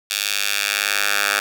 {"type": "tone with high-pass filter sweep", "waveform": "10% pulse", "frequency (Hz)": 101.6, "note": "G#2", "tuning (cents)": -38, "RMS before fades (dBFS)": -21, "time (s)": [0.1, 1.4], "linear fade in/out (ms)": 10, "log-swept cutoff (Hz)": [3200, 1400], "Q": 1.2, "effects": []}